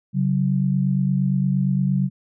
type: tone pair together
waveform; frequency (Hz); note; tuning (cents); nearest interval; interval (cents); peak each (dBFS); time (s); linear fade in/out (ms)
sine; 138.59 / 187.24; C#3 / F#3; 0 / +21; perfect fourth; 521; -20; 0.13-2.1; 50
effects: none